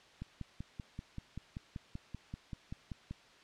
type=click train; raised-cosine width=5 ms; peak=-29 dBFS; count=16; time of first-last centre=0.22-3.11 s; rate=5.19 Hz; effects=white hiss -60 dBFS RMS until 3.43 s + low-pass 4000 Hz 12 dB/octave